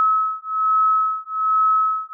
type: beating tone pair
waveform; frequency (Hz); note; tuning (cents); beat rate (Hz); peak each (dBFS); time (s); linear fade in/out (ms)
sine; 1288 / 1289.2; E6 / E6; -41 / -39; 1.2; -19; 0-2.13; 0
effects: none